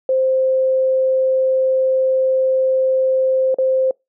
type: tone with dropouts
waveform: sine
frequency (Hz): 523.3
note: C5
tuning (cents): 0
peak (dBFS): -13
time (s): 0.09-3.91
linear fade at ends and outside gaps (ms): 2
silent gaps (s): 3.544-3.585
effects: noise-tail reverb RT60 0.2 s tail -26 dB re dry